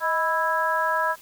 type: harmonic tone with a mistuned harmonic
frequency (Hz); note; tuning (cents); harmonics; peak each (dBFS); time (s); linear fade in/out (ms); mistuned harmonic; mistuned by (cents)
329; E4; -3; 2 / 3 / 4 / 5; -28 / -24 / -28 / -26; 0-1.16; 50; 2; -72
effects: white hiss -49 dBFS RMS until 1.21 s